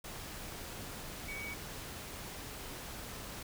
sine tone in noise, 2257 Hz, C#7, 31 cents sharp, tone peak -41 dBFS, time 1.28-1.54 s, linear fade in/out 5 ms, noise pink, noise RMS -45 dBFS, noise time 0.04-3.43 s, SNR +1 dB, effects none

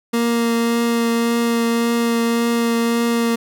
30% pulse tone with vibrato, 233.1 Hz, A#3, in tune, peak -13 dBFS, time 0.13-3.36 s, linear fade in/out 10 ms, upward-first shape triangle, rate 1.8 Hz, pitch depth 12 cents each way, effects none

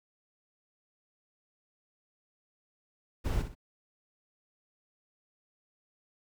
brown noise with echo, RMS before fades -30 dBFS, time 3.24-3.43 s, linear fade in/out 20 ms, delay 61 ms, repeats 2, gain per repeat -9 dB, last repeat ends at 3.552 s, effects none

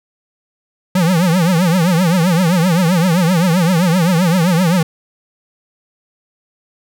square tone with vibrato, 174.61 Hz, F3, in tune, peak -11 dBFS, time 0.95-4.83 s, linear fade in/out 5 ms, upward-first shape triangle, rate 7.7 Hz, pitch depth 190 cents each way, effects none

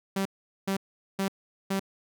sawtooth tone bursts, 194.2 Hz, G3, 16 cents flat, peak -22 dBFS, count 4, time 0.16-1.796 s, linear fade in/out 5 ms, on 94 ms, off 420 ms, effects none

